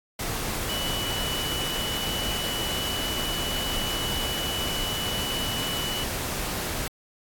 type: tone in noise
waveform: sine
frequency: 2960 Hz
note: F#7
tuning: in tune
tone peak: -30 dBFS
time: 0.69-6.04 s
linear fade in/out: 5 ms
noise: pink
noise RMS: -30 dBFS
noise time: 0.19-6.88 s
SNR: -3 dB
effects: AAC 64 kbps